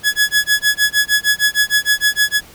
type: tone with tremolo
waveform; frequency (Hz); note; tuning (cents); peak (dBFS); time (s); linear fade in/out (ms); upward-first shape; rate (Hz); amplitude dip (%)
sawtooth; 1690; G#6; +30; -6; 0.03-2.41; 50; sine; 6.5; 100
effects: pink hiss -42 dBFS RMS until 2.54 s